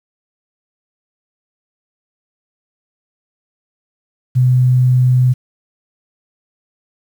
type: tone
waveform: sine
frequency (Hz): 126.5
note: B2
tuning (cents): +42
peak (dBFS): -8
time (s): 4.35-5.34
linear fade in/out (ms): 20
effects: 7-bit

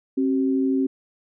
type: tone pair together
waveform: sine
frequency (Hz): 267.7 / 380.3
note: C4 / F#4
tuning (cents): +40 / +48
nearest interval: tritone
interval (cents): 608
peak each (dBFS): -19 / -26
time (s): 0.17-0.87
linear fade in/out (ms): 10
effects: none

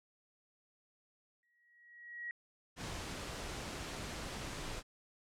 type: tone with exponential growth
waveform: sine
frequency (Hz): 1907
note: A#6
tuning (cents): +39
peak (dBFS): -38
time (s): 1.43-2.31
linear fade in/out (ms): 1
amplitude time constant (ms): 190
type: noise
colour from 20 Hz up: pink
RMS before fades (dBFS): -43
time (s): 2.76-4.83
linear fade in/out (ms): 50
effects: low-pass 8000 Hz 12 dB/octave

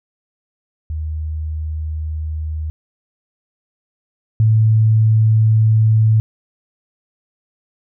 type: tone pair in turn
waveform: sine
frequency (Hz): 77.8 / 110.03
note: D#2 / A2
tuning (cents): 0 / 0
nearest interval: tritone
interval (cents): 600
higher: second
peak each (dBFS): -20 / -9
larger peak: second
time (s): 0.9-2.7 / 4.4-6.2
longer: neither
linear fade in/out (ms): 0
effects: none

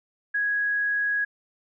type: tone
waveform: sine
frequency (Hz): 1661.2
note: G#6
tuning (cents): 0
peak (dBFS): -22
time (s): 0.34-1.25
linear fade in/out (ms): 10
effects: none

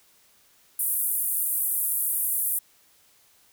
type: band-pass noise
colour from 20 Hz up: pink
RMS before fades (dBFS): -26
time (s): 0.79-2.59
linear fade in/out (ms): 5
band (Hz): 9700 to 16000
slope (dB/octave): 48
effects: white hiss -60 dBFS RMS until 3.52 s

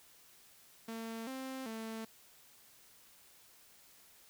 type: tone with pitch steps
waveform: sawtooth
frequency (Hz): 226.3 / 263.2 / 223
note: A3 / C4 / A3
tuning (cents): +49 / +10 / +23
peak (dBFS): -37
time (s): 0.88-2.05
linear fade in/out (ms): 5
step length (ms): 390
effects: white hiss -62 dBFS RMS until 4.29 s

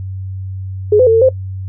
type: tone with pitch steps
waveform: sine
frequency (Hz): 420.5 / 507 / 448.8 / 451.4 / 521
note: G#4 / B4 / A4 / A4 / C5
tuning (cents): +22 / +45 / +34 / +44 / -7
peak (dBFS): -5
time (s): 0.92-1.29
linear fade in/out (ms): 5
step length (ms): 74
effects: noise-tail reverb RT60 0.1 s tail -19 dB re dry + added 95 Hz sine -21 dBFS peak until 1.68 s

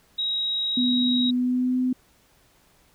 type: tone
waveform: sine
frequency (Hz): 3814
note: A#7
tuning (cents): +39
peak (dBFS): -23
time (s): 0.18-1.31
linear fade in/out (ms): 10
type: tone with pitch glide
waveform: sine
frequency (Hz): 246.9 to 254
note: B3 to B3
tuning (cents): 0 to +49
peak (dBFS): -20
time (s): 0.77-1.93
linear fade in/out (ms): 5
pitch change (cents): +49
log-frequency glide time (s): 1.23-1.79
effects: pink hiss -60 dBFS RMS until 2.94 s

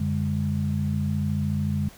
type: tone cluster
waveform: sine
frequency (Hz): 91.4 / 145.3 / 204.5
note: F#2 / D3 / G#3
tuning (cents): -21 / -18 / -26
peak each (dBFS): -27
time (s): 0-1.89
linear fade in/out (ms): 5
effects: pink hiss -49 dBFS RMS until 1.97 s

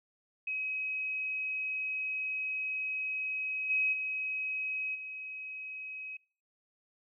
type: tone with level steps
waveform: sine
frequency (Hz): 2542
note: D#7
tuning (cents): +36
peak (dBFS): -32 / -26 / -32 / -39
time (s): 0.47-6.17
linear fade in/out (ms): 5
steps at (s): 3.69 / 3.92 / 4.94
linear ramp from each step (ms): 20
effects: noise-tail reverb RT60 0.4 s tail -24 dB re dry

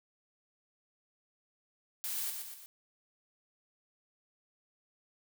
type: noise with echo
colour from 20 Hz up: blue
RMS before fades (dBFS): -37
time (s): 2.04-2.3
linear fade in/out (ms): 0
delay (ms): 120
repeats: 3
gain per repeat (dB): -5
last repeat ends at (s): 2.66
effects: none

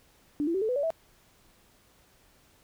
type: tone with pitch steps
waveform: sine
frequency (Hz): 293.7 / 335.4 / 383.1 / 437.5 / 499.7 / 570.7 / 651.8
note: D4 / E4 / G4 / A4 / B4 / D5 / E5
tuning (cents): 0 / +30 / -40 / -10 / +20 / -50 / -20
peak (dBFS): -25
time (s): 0.4-0.904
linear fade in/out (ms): 0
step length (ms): 72
effects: pink hiss -62 dBFS RMS until 2.63 s

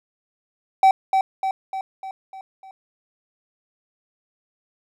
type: tone with echo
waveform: triangle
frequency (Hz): 768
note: G5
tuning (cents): -36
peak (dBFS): -8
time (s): 0.83-0.91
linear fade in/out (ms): 2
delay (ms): 300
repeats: 6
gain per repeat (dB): -5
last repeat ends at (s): 2.71
effects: none

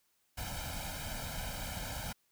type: noise with comb filter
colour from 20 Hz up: pink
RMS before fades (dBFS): -40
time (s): 0.37-2.13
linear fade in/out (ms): 10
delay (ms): 1.3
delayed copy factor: +0.9
effects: white hiss -75 dBFS RMS until 2.31 s

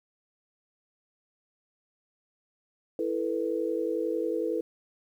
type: chord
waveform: sine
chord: E suspended fourth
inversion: none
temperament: equal with one note detuned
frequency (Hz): 329.6 / 440 / 491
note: E4 / A4 / B4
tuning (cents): 0 / 0 / -10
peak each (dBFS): -31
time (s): 2.99-4.61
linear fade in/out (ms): 2
effects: 10-bit

